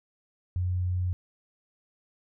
sine tone, 90.4 Hz, F#2, 40 cents flat, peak -25 dBFS, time 0.56-1.13 s, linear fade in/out 0 ms, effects none

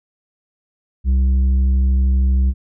triangle tone with tanh clipping, 65.2 Hz, C2, 5 cents flat, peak -13 dBFS, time 1.04-2.54 s, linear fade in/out 50 ms, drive 10 dB, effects none

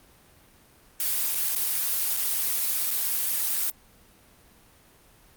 blue noise with dropouts, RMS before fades -26 dBFS, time 1-3.7 s, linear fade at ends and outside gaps 1 ms, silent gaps 1.348-1.353 / 1.55-1.56 / 2.167-2.171 / 2.907-2.911 s, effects pink hiss -56 dBFS RMS until 5.36 s + Opus 32 kbps

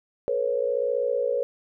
sine tone cluster, 432.8 / 487.9 / 549 Hz, A4 / B4 / C#5, -29 / -21 / -17 cents, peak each -31 / -25 / -26 dBFS, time 0.28-1.43 s, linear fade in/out 0 ms, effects none

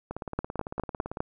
two click trains, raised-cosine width 1 ms, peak -13 / -20 dBFS, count 5 / 20, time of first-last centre 0.39-1.205 / 0.11-1.171 s, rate 4.91 / 17.9 Hz, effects none

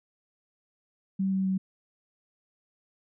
sine tone with pitch steps, 192.4 / 190.96 / 189.53 Hz, G3 / G3 / F#3, -32 / -45 / +42 cents, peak -24 dBFS, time 1.19-1.58 s, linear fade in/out 10 ms, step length 130 ms, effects none

